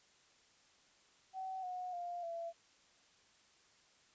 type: tone with pitch steps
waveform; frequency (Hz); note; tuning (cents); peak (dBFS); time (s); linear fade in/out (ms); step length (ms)
sine; 758 / 728.8 / 700.7 / 673.7; F#5 / F#5 / F5 / E5; +42 / -26 / +6 / +38; -40; 1.33-2.53; 50; 300
effects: white hiss -68 dBFS RMS until 4.14 s + resampled to 16000 Hz